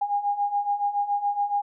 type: beating tone pair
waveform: sine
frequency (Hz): 810 / 817.1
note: G#5 / G#5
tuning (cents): -43 / -28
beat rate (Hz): 7.1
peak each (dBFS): -28 / -24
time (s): 0.01-1.62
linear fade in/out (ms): 10
effects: none